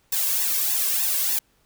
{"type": "noise with flanger", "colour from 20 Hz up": "blue", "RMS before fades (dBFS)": -23, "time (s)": [0.12, 1.39], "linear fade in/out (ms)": 5, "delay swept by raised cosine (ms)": [1.1, 1.89], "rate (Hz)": 3.3, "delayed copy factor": 1, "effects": ["pink hiss -64 dBFS RMS until 1.65 s"]}